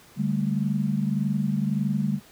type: chord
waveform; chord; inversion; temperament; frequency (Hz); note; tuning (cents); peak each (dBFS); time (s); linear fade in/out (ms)
sine; D suspended fourth; none; equal with one note detuned; 146.83 / 198.28 / 220; D3 / G3 / A3; 0 / +20 / 0; -27 / -25 / -28; 0.16-2.2; 50
effects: pink hiss -52 dBFS RMS until 2.31 s + high-pass 60 Hz 12 dB/octave

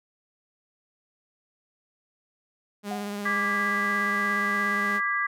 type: tone with vibrato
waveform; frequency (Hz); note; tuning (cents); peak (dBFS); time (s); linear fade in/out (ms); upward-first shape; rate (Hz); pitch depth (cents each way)
sawtooth; 204.3; G#3; -28; -27; 2.83-5.01; 50; sine; 17; 20
type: tone with exponential decay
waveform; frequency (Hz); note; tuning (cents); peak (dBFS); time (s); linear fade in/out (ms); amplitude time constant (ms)
sine; 736; F#5; -9; -29; 2.91-3.26; 2; 76
type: chord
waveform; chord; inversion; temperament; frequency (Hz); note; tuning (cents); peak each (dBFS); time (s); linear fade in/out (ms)
sine; G# diminished; second; equal with one note detuned; 1174.7 / 1637.4 / 1975.5; D6 / G#6 / B6; 0 / -25 / 0; -28; 3.25-5.27; 10
effects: none

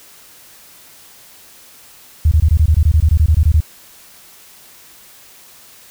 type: tone bursts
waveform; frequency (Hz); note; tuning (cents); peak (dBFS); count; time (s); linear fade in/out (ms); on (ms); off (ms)
sine; 77.8; D#2; 0; -7; 16; 2.25-3.605; 5; 65; 21
effects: white hiss -43 dBFS RMS until 5.9 s

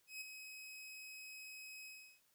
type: tone with ADSR envelope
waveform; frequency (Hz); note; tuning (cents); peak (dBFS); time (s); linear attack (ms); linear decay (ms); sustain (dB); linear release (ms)
sawtooth; 2543; D#7; +37; -40; 0.07-2.21; 140; 16; -7; 350
effects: white hiss -75 dBFS RMS until 2.34 s

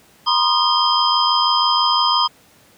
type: tone cluster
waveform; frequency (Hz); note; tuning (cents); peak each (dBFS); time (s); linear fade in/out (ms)
sine; 956 / 1042 / 1229 / 3177 / 5010; A#5 / C6 / D#6 / G7 / D#8; +43 / -7 / -22 / +23 / +11; -20; 0.26-2.28; 20
effects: pink hiss -51 dBFS RMS until 2.77 s + high-pass 100 Hz 12 dB/octave

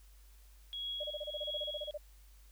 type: tone with tremolo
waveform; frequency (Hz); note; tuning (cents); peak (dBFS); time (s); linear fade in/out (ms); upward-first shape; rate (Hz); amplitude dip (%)
sine; 3322; G#7; 0; -36; 0.73-1.91; 0; triangle; 1.5; 65
type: tone bursts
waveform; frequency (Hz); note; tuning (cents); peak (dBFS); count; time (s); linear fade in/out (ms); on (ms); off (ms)
sine; 596; D5; +25; -37; 15; 1-1.978; 10; 40; 27
effects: added 50 Hz sine -56 dBFS peak until 2.51 s + white hiss -67 dBFS RMS until 2.51 s

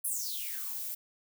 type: noise with high-pass filter sweep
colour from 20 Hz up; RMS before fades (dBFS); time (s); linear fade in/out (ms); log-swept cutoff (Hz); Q
violet; -36; 0.04-0.95; 10; 11000 to 380; 8.6
effects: none

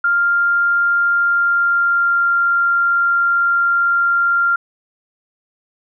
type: tone with pitch glide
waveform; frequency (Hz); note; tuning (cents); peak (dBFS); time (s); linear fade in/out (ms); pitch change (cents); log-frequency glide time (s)
sine; 1396.9 to 1388.9; F6 to F6; 0 to -10; -12; 0.04-4.56; 5; -10; 1.13-2.37
effects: none

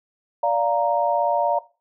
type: chord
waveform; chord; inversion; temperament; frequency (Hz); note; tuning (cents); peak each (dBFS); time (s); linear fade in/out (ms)
sine; Bb major; first; just; 582.7 / 699.2 / 932.3; D5 / F5 / Bb5; -14 / +2 / 0; -22; 0.43-1.59; 5
effects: noise-tail reverb RT60 0.3 s tail -18 dB re dry

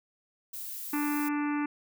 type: noise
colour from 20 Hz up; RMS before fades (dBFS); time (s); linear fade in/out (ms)
violet; -39; 0.53-1.29; 10
type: harmonic tone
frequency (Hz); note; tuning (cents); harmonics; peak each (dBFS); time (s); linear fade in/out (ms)
293.7; D4; 0; 1 / 3 / 4 / 5 / 6 / 7 / 8 / 9; -28 / -38 / -40 / -42 / -44 / -45 / -46 / -47; 0.93-1.66; 5
effects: none

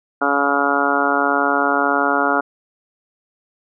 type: harmonic tone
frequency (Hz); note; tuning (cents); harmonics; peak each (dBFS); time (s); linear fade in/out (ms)
141.6; C#3; +37; 2 / 3 / 4 / 5 / 6 / 7 / 8 / 9 / 10; -23 / -25 / -25 / -22 / -24 / -26 / -26 / -23 / -20; 0.21-2.41; 10
effects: none

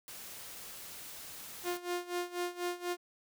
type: noise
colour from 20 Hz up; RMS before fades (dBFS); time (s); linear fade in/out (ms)
white; -47; 0.08-1.77; 0
type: tone with tremolo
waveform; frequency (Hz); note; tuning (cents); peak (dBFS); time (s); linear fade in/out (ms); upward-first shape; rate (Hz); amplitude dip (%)
sawtooth; 353.3; F4; +20; -28; 1.63-2.97; 50; sine; 4.1; 85
effects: none

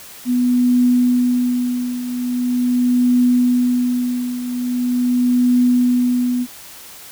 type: tone with tremolo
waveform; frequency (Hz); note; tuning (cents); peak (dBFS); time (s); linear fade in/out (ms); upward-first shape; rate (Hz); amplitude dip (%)
sine; 246.9; B3; 0; -10; 0.25-6.47; 50; triangle; 0.42; 75
effects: white hiss -38 dBFS RMS until 7.11 s

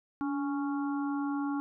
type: harmonic tone with a mistuned harmonic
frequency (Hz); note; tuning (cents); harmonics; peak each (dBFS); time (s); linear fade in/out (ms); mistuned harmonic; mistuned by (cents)
277.2; C#4; 0; 1 / 3 / 4 / 5; -30 / -40 / -42 / -44; 0.21-1.6; 0; 1; +51
effects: none

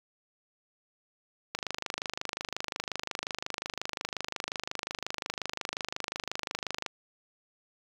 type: click train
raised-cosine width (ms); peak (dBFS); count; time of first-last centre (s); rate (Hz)
0.2; -15; 137; 1.55-6.862; 25.6
effects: high-pass 60 Hz 12 dB/octave + 7-bit

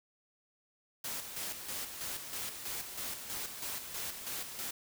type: noise with tremolo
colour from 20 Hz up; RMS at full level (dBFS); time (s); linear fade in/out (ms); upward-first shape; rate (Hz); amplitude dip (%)
white; -39; 1.04-4.71; 5; square; 3.1; 50
effects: none

